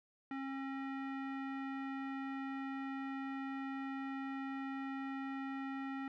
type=tone with low-pass filter; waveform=square; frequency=270.4 Hz; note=C#4; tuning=43 cents flat; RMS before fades=-42 dBFS; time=0.31-6.08 s; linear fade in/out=2 ms; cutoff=1900 Hz; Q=2; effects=none